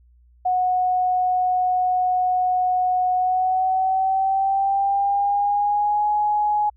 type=tone with pitch glide; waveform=sine; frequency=733 to 837.1 Hz; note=F#5 to G#5; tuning=-16 to +13 cents; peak=-17 dBFS; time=0.45-6.7 s; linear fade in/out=10 ms; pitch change=+229 cents; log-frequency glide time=3.14-6.07 s; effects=added 60 Hz sine -51 dBFS peak until 6.76 s